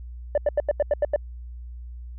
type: tone bursts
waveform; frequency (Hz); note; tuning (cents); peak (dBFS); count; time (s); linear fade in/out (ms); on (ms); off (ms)
sine; 587.3; D5; 0; -15; 8; 0.35-1.161; 2; 27; 85
effects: tanh soft clip ceiling -15 dBFS + added 60 Hz sine -35 dBFS peak until 2.18 s